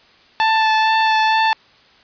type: tone with vibrato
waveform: sawtooth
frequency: 880 Hz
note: A5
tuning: in tune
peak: -9 dBFS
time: 0.4-1.53 s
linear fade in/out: 0 ms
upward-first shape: sine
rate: 2.2 Hz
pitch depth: 12 cents each way
effects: white hiss -50 dBFS RMS until 2.03 s + resampled to 11025 Hz